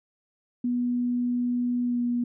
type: tone with pitch glide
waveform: sine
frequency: 244.3 to 241.4 Hz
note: B3 to B3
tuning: -19 to -39 cents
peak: -23 dBFS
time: 0.64-2.24 s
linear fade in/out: 5 ms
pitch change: -20 cents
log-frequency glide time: 1.84-2 s
effects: none